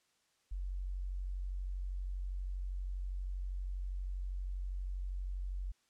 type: tone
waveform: sine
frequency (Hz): 46.25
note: F#1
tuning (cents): 0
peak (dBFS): -36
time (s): 0.51-5.72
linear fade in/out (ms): 10
effects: white hiss -75 dBFS RMS until 5.89 s + low-pass 8000 Hz 12 dB/octave